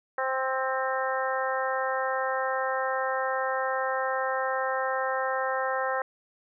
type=harmonic tone; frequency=262.5 Hz; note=C4; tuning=6 cents sharp; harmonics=2 / 3 / 4 / 5 / 6 / 7; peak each=-30 / -32 / -33 / -34 / -35 / -35 dBFS; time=0.18-6.02 s; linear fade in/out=2 ms; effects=none